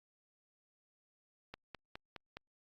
click train, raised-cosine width 0.3 ms, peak -29 dBFS, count 5, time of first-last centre 1.54-2.37 s, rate 4.82 Hz, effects Opus 48 kbps

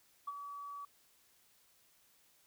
sine tone with ADSR envelope, 1142 Hz, D6, 49 cents flat, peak -35 dBFS, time 0.27-0.85 s, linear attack 11 ms, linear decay 33 ms, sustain -8 dB, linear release 3 ms, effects tanh soft clip ceiling -31 dBFS + white hiss -69 dBFS RMS until 2.46 s

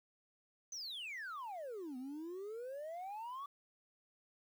sine exponential two-way sweep, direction down then up, 6270 to 246.9 to 1160 Hz, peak -40 dBFS, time 0.72-3.46 s, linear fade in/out 5 ms, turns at 1.97 s, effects tanh soft clip ceiling -42 dBFS + 11-bit

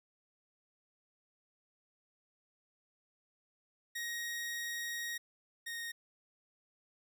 sawtooth tone pair in turn, 1881 / 1860.5 Hz, A#6 / A#6, +15 / -4 cents, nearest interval unison, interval 19 cents, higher first, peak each -34 / -36 dBFS, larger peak first, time 3.95-5.18 / 5.66-5.92 s, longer first, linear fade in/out 10 ms, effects none

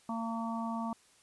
harmonic tone, 227.8 Hz, A#3, 40 cents flat, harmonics 1 / 3 / 4 / 5, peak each -35 / -42 / -40 / -42 dBFS, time 0.09-0.93 s, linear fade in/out 2 ms, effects white hiss -64 dBFS RMS until 1.22 s + resampled to 24000 Hz

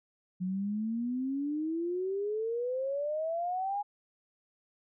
sine exponential sweep, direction up, 180 to 830.6 Hz, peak -30 dBFS, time 0.4-3.83 s, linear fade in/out 20 ms, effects none

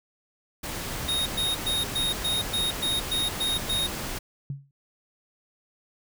pink noise, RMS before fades -33 dBFS, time 0.63-4.19 s, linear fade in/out 10 ms
square tone bursts, 3729 Hz, A#7, in tune, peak -25 dBFS, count 10, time 1.08-3.87 s, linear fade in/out 10 ms, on 180 ms, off 110 ms
sine tone with exponential decay, 139.2 Hz, C#3, 8 cents sharp, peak -26 dBFS, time 4.5-4.71 s, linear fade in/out 2 ms, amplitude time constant 45 ms
effects none

